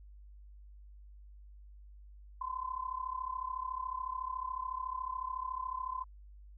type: tone with amplitude modulation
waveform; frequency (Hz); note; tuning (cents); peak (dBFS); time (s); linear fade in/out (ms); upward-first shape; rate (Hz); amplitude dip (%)
sine; 1026; C6; -34; -32; 2.41-6.04; 5; sine; 33.9; 85
effects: added 50 Hz sine -51 dBFS peak until 6.57 s